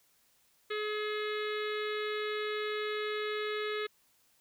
harmonic tone, 424 Hz, G#4, 36 cents sharp, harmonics 1 / 3 / 4 / 5 / 6 / 7 / 8 / 9 / 10, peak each -34 / -41 / -43 / -42 / -48 / -50 / -47 / -47 / -54 dBFS, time 0.7-3.87 s, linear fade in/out 10 ms, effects white hiss -69 dBFS RMS until 4.4 s

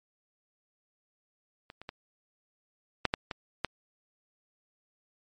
clicks, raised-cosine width 0.3 ms, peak -28 / -28 / -22 / -8 / -9 / -18 / -12 dBFS, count 7, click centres 1.701 / 1.816 / 1.891 / 3.053 / 3.139 / 3.312 / 3.647 s, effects MP3 48 kbps

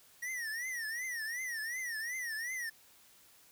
square tone with vibrato, 1892 Hz, A#6, 25 cents sharp, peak -37 dBFS, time 0.22-2.7 s, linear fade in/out 10 ms, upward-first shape triangle, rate 2.7 Hz, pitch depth 180 cents each way, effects white hiss -62 dBFS RMS until 3.51 s

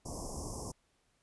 pink band-stop noise, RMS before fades -41 dBFS, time 0.05-0.72 s, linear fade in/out 10 ms, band 1100 to 5100 Hz, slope 96 dB/octave, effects pink hiss -74 dBFS RMS until 1.22 s + resampled to 24000 Hz

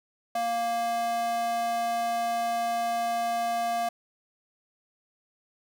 square tone with high-pass filter, 233.1 Hz, A#3, in tune, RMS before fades -28 dBFS, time 0.35-3.89 s, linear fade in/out 5 ms, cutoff 600 Hz, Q 7.2, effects none

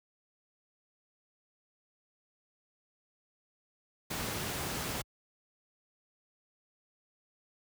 pink noise, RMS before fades -36 dBFS, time 4.1-5.02 s, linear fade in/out 10 ms, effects high-pass 60 Hz 12 dB/octave

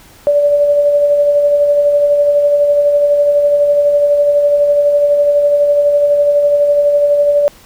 sine tone with tremolo, 580 Hz, D5, 22 cents flat, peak -6 dBFS, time 0.27-7.48 s, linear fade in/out 0 ms, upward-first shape sine, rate 12 Hz, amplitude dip 35%, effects pink hiss -42 dBFS RMS until 7.65 s

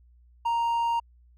sine tone with hard clipping, 932.3 Hz, A#5, in tune, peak -24 dBFS, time 0.45-1 s, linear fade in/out 10 ms, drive 3 dB, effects added 60 Hz sine -54 dBFS peak until 1.37 s

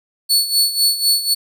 sawtooth tone with tremolo, 4430 Hz, C#8, 2 cents flat, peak -8 dBFS, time 0.29-1.35 s, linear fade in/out 20 ms, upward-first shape sine, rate 4 Hz, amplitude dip 75%, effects none

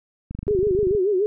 click train, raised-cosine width 5 ms, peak -19 dBFS, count 17, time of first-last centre 0.31-0.95 s, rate 25 Hz
sine tone with vibrato, 392 Hz, G4, in tune, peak -17 dBFS, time 0.48-1.26 s, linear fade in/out 0 ms, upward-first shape sine, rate 6.9 Hz, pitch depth 140 cents each way
effects none

